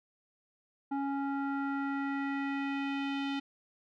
square tone with low-pass filter sweep, 277.2 Hz, C#4, in tune, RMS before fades -34 dBFS, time 0.91-3.4 s, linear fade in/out 10 ms, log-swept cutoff 1000 to 3300 Hz, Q 2.4, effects none

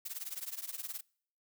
blue noise with tremolo, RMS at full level -38 dBFS, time 0.05-1.01 s, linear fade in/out 10 ms, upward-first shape triangle, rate 19 Hz, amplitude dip 95%, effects noise-tail reverb RT60 0.6 s tail -26 dB re dry

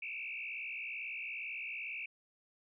sine tone with frequency modulation, 2485 Hz, D#7, 3 cents flat, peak -39 dBFS, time 0.02-2.06 s, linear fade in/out 5 ms, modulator 62.3 Hz, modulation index 3.7, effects none

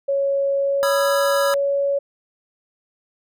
sine tone with pitch glide, 554.4 to 560.2 Hz, C#5 to C#5, 0 to +18 cents, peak -17 dBFS, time 0.08-1.99 s, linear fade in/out 10 ms, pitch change +18 cents, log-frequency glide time 0.57-1.07 s
square chord, E major seventh, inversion second, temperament equal with one note detuned, 987.8 / 1244.5 / 1345.4 / 1661.2 Hz, B5 / D#6 / E6 / G#6, 0 / 0 / +35 / 0 cents, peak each -27 dBFS, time 0.83-1.54 s, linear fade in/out 0 ms
effects none

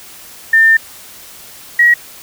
sine tone pair in turn, 1800 / 1907 Hz, A6 / A#6, +39 / +39 cents, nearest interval minor second, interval 100 cents, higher second, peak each -5 dBFS, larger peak neither, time 0.53-0.77 / 1.79-1.94 s, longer first, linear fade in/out 5 ms, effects white hiss -36 dBFS RMS until 2.22 s

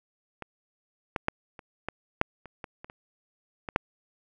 clicks, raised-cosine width 0.5 ms, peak -22 / -13 / -9 / -28 / -16 / -6 / -29 / -22 / -26 / -29 / -19 / -6 dBFS, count 12, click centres 0.423 / 1.162 / 1.284 / 1.592 / 1.886 / 2.214 / 2.457 / 2.642 / 2.845 / 2.899 / 3.688 / 3.761 s, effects none

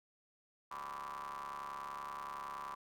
35% pulse ring-modulated tone, 70.6 Hz, C#2, 32 cents sharp, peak -38 dBFS, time 0.71-2.75 s, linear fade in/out 5 ms, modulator 1080 Hz, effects none

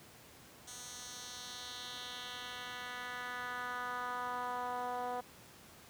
10% pulse tone with band-pass filter sweep, 246.9 Hz, B3, in tune, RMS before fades -42 dBFS, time 0.67-5.21 s, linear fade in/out 10 ms, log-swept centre 7200 to 680 Hz, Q 1.8, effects pink hiss -57 dBFS RMS until 5.89 s + high-pass 80 Hz 12 dB/octave

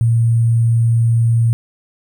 sine tone with sample-and-hold, 115.6 Hz, A#2, 14 cents flat, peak -10 dBFS, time 0.01-1.53 s, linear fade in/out 0 ms, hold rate 8820 Hz, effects none

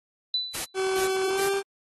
sine tone with exponential decay, 3986 Hz, B7, 15 cents sharp, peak -21 dBFS, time 0.34-0.77 s, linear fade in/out 2 ms, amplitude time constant 92 ms
white noise bursts, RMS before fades -31 dBFS, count 3, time 0.54-1.49 s, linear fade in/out 10 ms, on 110 ms, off 310 ms
40% pulse tone with pitch glide, 380.6 to 394 Hz, F#4 to G4, +49 to +9 cents, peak -23 dBFS, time 0.74-1.63 s, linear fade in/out 50 ms, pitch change +60 cents, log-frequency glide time 1.27-1.46 s
effects AAC 32 kbps

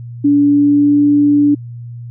sine tone with pitch glide, 287.3 to 290.5 Hz, D4 to D4, -38 to -19 cents, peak -7 dBFS, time 0.24-1.55 s, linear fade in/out 10 ms, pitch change +19 cents, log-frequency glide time 0.41-1.05 s, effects added 119 Hz sine -26 dBFS peak until 2.1 s

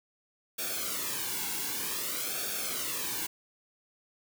white noise with flanger, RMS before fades -34 dBFS, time 0.58-3.27 s, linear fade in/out 10 ms, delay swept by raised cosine 0.99 to 1.65 ms, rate 0.53 Hz, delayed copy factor -0.75, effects none

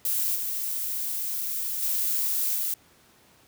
violet noise with level steps, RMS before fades -26 / -30 / -26 / -28 dBFS, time 0.05-2.74 s, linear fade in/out 2 ms, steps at 0.35 / 1.82 / 2.55 s, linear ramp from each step 10 ms, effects pink hiss -58 dBFS RMS until 3.47 s + high-pass 80 Hz 12 dB/octave

